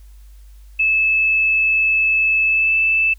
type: tone with pitch glide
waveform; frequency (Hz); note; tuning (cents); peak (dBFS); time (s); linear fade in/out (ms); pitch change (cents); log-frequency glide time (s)
sine; 2611 to 2634; E7 to E7; -17 to -2; -13; 0.79-3.14; 10; +15; 2.45-2.75
effects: added 50 Hz sine -39 dBFS peak until 3.18 s + white hiss -58 dBFS RMS until 3.18 s